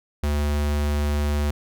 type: tone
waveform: square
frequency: 73.42 Hz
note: D2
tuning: in tune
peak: -21 dBFS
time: 0.23-1.51 s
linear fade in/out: 5 ms
effects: none